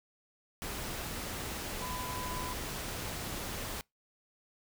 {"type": "tone in noise", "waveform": "sine", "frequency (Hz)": 1002, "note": "B5", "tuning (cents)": 25, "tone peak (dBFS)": -40, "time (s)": [1.82, 2.53], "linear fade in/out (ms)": 0, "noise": "pink", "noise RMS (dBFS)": -39, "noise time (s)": [0.62, 3.81], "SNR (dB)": -4, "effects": ["noise-tail reverb RT60 0.2 s tail -26 dB re dry"]}